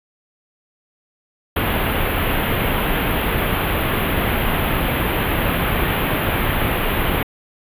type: band-stop noise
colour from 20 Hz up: pink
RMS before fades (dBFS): -19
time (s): 1.56-7.23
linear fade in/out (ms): 5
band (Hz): 3300 to 12000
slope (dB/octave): 48
effects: resampled to 32000 Hz